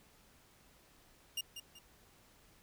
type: tone with echo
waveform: sawtooth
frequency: 2825 Hz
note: F7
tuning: 19 cents sharp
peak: -32 dBFS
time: 1.37-1.41 s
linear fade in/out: 5 ms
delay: 190 ms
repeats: 2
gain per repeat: -9 dB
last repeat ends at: 1.79 s
effects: pink hiss -65 dBFS RMS until 2.62 s